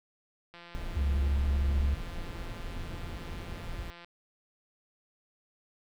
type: click train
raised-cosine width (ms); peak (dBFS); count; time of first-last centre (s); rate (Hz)
0.3; -33; 604; 0.54-4.046; 172
type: noise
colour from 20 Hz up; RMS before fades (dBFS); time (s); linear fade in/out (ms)
brown; -38; 0.75-3.9; 0
type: tone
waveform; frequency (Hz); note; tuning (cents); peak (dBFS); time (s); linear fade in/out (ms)
triangle; 69.3; C#2; 0; -23; 0.96-1.95; 10
effects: none